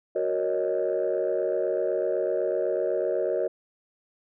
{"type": "chord", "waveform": "sine", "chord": "D# minor seventh", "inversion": "first", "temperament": "equal", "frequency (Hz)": [370, 466.2, 554.4, 622.3], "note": ["F#4", "A#4", "C#5", "D#5"], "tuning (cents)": [0, 0, 0, 0], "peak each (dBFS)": -28, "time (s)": [0.15, 3.48], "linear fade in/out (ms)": 10, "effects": ["tanh soft clip ceiling -17 dBFS"]}